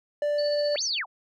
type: tone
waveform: triangle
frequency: 587.3 Hz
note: D5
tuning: in tune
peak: -21 dBFS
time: 0.22-0.76 s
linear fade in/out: 2 ms
type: tone with tremolo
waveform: sine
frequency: 4477 Hz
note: C#8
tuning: 16 cents sharp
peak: -30 dBFS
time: 0.38-0.99 s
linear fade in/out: 5 ms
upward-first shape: sine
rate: 15 Hz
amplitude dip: 60%
type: linear two-way sweep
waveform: sine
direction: up then down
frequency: 588 to 6510 to 588 Hz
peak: -26 dBFS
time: 0.74-1.06 s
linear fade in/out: 50 ms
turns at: 0.83 s
effects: none